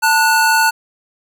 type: tone pair together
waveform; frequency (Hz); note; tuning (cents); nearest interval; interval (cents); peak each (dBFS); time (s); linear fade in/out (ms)
square; 890.6 / 1463; A5 / F#6; +21 / -20; major sixth; 859; -14; 0.02-0.71; 20
effects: none